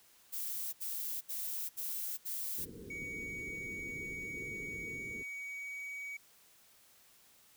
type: noise bursts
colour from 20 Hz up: violet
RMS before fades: -39 dBFS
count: 5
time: 0.32-2.658 s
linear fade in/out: 20 ms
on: 410 ms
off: 72 ms
type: low-pass noise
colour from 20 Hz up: white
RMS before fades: -49 dBFS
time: 2.58-5.23 s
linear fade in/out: 5 ms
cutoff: 480 Hz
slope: 96 dB/octave
type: tone with pitch glide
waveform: triangle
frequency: 2247 to 2261 Hz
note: C#7 to C#7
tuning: +23 to +34 cents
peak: -39 dBFS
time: 2.9-6.17 s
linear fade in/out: 5 ms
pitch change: +11 cents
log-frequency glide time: 4.84-5.89 s
effects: white hiss -64 dBFS RMS until 7.56 s